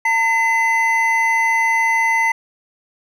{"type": "tone pair together", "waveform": "triangle", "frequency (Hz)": [907, 2033], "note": ["A#5", "B6"], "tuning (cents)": [-48, 50], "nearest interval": "octave + major second", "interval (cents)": 1398, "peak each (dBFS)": [-16, -14], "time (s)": [0.05, 2.32], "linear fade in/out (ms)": 5, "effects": []}